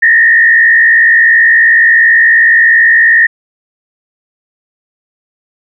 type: tone with frequency modulation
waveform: sine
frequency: 1840 Hz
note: A#6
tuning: 23 cents flat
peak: -3 dBFS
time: 0.02-3.27 s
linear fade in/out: 10 ms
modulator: 61.4 Hz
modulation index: 1.1
effects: none